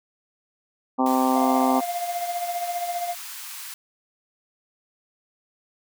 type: harmonic tone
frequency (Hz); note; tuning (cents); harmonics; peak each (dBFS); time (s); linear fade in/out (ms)
130; C3; -11; 2 / 3 / 4 / 5 / 6 / 7 / 8 / 9; -21 / -33 / -29 / -32 / -24 / -27 / -31 / -30; 0.98-1.81; 20
type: high-pass noise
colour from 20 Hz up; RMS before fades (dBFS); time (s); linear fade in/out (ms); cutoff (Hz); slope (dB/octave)
white; -37; 1.06-3.74; 2; 860; 48
type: tone with tremolo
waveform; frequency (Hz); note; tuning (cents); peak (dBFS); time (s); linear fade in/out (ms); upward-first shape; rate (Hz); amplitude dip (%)
triangle; 700; F5; +4; -21; 1.35-3.15; 20; triangle; 15; 65
effects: none